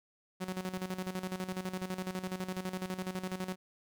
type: tone with tremolo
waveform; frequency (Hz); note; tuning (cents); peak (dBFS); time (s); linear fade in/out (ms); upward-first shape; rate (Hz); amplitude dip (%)
sawtooth; 185.3; F#3; +3; -30; 0.4-3.56; 20; square; 12; 70
effects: none